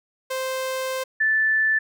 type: tone pair in turn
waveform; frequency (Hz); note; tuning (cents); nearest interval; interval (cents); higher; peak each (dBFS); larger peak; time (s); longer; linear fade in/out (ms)
sawtooth / sine; 522 / 1755.8; C5 / A6; -4 / -4; octave + major sixth; 2100; second; -21 / -17; second; 0.3-1.04 / 1.2-1.79; first; 10
effects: none

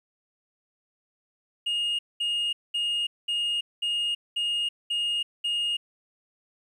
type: tone bursts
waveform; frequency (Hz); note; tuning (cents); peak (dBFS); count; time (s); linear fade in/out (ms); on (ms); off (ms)
sine; 2851; F7; +35; -22; 8; 1.66-5.77; 10; 330; 210
effects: tanh soft clip ceiling -23 dBFS + 10-bit

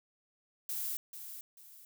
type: noise with echo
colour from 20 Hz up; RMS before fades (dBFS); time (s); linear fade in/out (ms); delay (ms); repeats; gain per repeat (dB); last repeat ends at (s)
violet; -37; 0.69-0.97; 2; 440; 2; -9; 1.85
effects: none

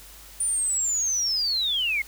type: linear sweep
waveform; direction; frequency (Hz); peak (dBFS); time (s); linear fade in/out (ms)
sine; down; 9397 to 2093; -22; 0.4-2.02; 5
effects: added 50 Hz sine -49 dBFS peak until 2.07 s + white hiss -47 dBFS RMS until 2.07 s

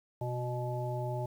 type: harmonic tone with a mistuned harmonic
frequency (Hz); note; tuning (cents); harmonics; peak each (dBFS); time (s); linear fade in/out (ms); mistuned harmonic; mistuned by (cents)
122.7; B2; -11; 1 / 3 / 5 / 7; -34 / -41 / -39 / -41; 0.21-1.26; 5; 1; +32
effects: 10-bit

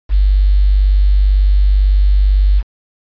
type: tone with quantisation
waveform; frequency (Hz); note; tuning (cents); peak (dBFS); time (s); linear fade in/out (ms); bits
sine; 49; G1; 0; -7; 0.09-2.63; 50; 6
effects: resampled to 11025 Hz

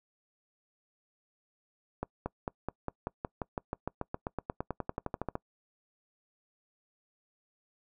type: accelerating click train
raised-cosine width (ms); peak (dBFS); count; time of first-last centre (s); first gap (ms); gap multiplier
1; -19; 26; 2.03-5.354; 230; 0.95
effects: noise-tail reverb RT60 0.1 s tail -24 dB re dry

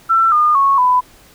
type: tone with pitch steps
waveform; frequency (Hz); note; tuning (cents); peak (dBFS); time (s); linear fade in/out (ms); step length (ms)
sine; 1341 / 1215.6 / 1101.9 / 998.8; E6 / D#6 / C#6 / B5; +29 / -41 / -11 / +19; -9; 0.09-1.01; 20; 230
effects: pink hiss -46 dBFS RMS until 1.34 s

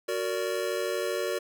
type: chord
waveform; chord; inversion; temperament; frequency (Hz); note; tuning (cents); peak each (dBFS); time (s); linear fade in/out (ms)
square; Gb augmented; none; just; 370 / 462.5 / 578.1; Gb4 / Bb4 / D5; 0 / -14 / -27; -33; 0.08-1.39; 10
effects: none

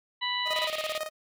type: harmonic tone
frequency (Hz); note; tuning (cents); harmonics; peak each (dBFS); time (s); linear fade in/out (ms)
987.8; B5; 0; 1 / 2 / 3 / 4; -33 / -33 / -33 / -33; 0.21-0.68; 20
type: tone with tremolo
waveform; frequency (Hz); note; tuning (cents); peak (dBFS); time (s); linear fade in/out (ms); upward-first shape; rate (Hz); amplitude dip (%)
sawtooth; 622.3; D#5; 0; -25; 0.45-1.1; 50; square; 18; 75
type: band-pass noise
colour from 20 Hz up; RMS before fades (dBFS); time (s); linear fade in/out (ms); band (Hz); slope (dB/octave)
white; -38; 0.54-0.99; 20; 2100 to 4100; 48
effects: none

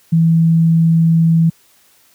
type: tone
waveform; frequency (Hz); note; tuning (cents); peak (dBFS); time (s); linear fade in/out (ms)
sine; 164.3; E3; -5; -8; 0.12-1.5; 10
effects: white hiss -52 dBFS RMS until 2.14 s + high-pass 60 Hz 12 dB/octave

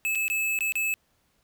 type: tone with dropouts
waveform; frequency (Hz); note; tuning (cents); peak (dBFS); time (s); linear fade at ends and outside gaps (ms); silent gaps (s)
square; 2603; E7; -22; -25; 0.05-0.94; 0; 0.15-0.155 / 0.281-0.3 / 0.589-0.607 / 0.722-0.755
effects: pink hiss -69 dBFS RMS until 1.43 s

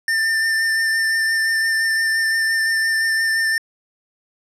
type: tone with vibrato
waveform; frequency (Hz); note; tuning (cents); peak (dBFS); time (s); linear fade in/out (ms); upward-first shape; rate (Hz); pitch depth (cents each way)
square; 1793; A6; +32; -17; 0.08-3.58; 2; sine; 5.8; 16
effects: low-pass 10000 Hz 12 dB/octave

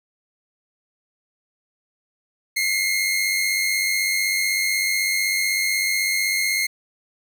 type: tone pair together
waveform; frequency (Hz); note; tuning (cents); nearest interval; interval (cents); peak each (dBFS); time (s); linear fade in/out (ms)
sawtooth; 2047 / 2143; C7 / C7; -38 / +41; minor second; 79; -23 / -17; 2.56-6.67; 10
effects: none

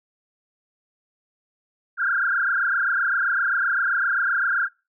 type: tone with frequency modulation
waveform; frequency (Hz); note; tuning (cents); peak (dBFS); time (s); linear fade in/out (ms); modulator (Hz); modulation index
sine; 1497; F#6; +20; -19; 1.97-4.69; 50; 27.7; 4.7
effects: noise-tail reverb RT60 0.3 s tail -25 dB re dry

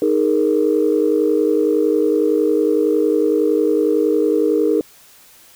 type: chord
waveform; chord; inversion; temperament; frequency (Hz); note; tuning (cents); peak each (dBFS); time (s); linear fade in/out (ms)
sine; D# suspended fourth; none; equal; 311.1 / 415.3 / 466.2; D#4 / G#4 / A#4; 0 / 0 / 0; -17; 0.02-4.81; 2
effects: tanh soft clip ceiling -4 dBFS + white hiss -47 dBFS RMS until 5.55 s

